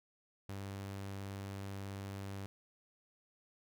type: tone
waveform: sawtooth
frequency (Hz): 98.4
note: G2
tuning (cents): +7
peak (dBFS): -38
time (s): 0.49-2.46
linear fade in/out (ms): 0
effects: none